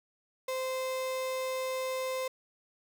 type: tone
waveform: 35% pulse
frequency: 519 Hz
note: C5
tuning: 14 cents flat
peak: -30 dBFS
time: 0.48-2.28 s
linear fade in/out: 5 ms
effects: none